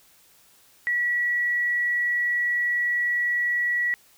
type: tone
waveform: sine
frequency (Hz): 1935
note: B6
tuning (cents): -36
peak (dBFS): -21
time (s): 0.87-3.94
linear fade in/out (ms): 0
effects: white hiss -57 dBFS RMS until 4.17 s